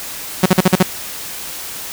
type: tone bursts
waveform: sawtooth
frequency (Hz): 185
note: F#3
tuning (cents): 0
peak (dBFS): -3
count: 6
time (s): 0.43-0.829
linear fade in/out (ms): 5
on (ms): 29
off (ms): 45
effects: white hiss -28 dBFS RMS until 1.92 s